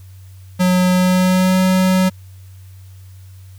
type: tone with pitch glide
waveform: square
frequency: 182.3 to 186.02 Hz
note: F#3 to F#3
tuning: -25 to +10 cents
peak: -12 dBFS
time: 0.59-2.1 s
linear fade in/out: 20 ms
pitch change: +35 cents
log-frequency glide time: 0.92-1.59 s
effects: added 94 Hz sine -36 dBFS peak until 3.58 s + white hiss -53 dBFS RMS until 3.58 s